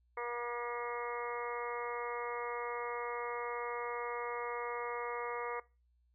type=harmonic tone; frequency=239.5 Hz; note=A#3; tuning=47 cents sharp; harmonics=2 / 3 / 4 / 5 / 6 / 7 / 8 / 9; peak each=-41 / -49 / -42 / -43 / -53 / -54 / -49 / -47 dBFS; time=0.17-5.6 s; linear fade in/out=5 ms; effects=noise-tail reverb RT60 0.3 s tail -22 dB re dry + added 60 Hz sine -69 dBFS peak until 6.14 s